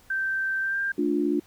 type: tone with pitch glide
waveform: sine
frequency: 1560 to 1590.9 Hz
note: G6 to G6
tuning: -9 to +25 cents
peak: -24 dBFS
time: 0.1-0.92 s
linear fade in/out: 5 ms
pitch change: +34 cents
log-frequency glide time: 0.61-0.79 s
type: chord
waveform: sine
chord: D minor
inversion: second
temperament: just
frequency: 220.2 / 293.7 / 352.4 Hz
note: A3 / D4 / F4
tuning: +2 / 0 / +16 cents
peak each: -30 / -24 / -26 dBFS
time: 0.98-1.4 s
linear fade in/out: 5 ms
effects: pink hiss -57 dBFS RMS until 1.46 s